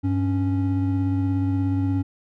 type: tone pair together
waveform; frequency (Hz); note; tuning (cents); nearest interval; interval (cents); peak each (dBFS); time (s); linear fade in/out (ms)
triangle; 98 / 277.2; G2 / C#4; 0 / 0; octave + tritone; 1800; -20 / -21; 0.03-2.03; 20
effects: none